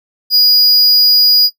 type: tone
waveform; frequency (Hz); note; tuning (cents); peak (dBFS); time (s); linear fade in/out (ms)
square; 4900; D#8; -27; -7; 0.3-1.5; 50
effects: noise-tail reverb RT60 0.1 s tail -17 dB re dry